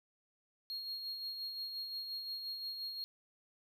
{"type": "tone with tremolo", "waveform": "triangle", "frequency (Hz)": 4270, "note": "C8", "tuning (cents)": 34, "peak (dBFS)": -37, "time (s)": [0.7, 3.04], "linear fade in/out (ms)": 0, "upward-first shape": "sine", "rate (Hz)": 5.7, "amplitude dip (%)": 40, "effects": []}